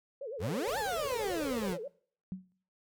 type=tone with vibrato; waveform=sine; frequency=493.9 Hz; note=B4; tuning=in tune; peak=-37 dBFS; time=0.21-1.88 s; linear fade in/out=5 ms; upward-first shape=sine; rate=9.2 Hz; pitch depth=260 cents each way
type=exponential two-way sweep; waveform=30% pulse; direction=up then down; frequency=74 to 911 to 162.5 Hz; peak=-30 dBFS; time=0.39-1.78 s; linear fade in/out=50 ms; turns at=0.78 s
type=noise; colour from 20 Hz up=pink; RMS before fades=-47 dBFS; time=0.67-1.73 s; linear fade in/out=5 ms
type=tone with exponential decay; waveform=sine; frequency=186 Hz; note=F#3; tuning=9 cents sharp; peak=-32 dBFS; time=2.32-2.52 s; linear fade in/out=0 ms; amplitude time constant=42 ms
effects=noise-tail reverb RT60 0.5 s tail -21 dB re dry